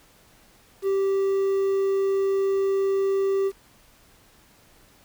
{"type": "tone with quantisation", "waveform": "triangle", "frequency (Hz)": 390.2, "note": "G4", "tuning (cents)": -8, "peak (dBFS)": -18, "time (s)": [0.82, 3.52], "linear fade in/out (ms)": 50, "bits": 8, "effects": ["pink hiss -56 dBFS RMS until 5.04 s"]}